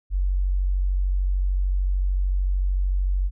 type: tone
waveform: sine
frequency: 46.69 Hz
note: F#1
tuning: 16 cents sharp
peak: -19 dBFS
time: 0.1-3.31 s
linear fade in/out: 50 ms
effects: none